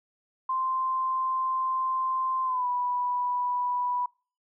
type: tone with pitch glide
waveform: sine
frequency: 1043 to 984.5 Hz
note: C6 to B5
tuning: -6 to -6 cents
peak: -25 dBFS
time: 0.49-4.06 s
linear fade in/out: 5 ms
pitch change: -100 cents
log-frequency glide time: 2.44-2.67 s
effects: noise-tail reverb RT60 0.4 s tail -26 dB re dry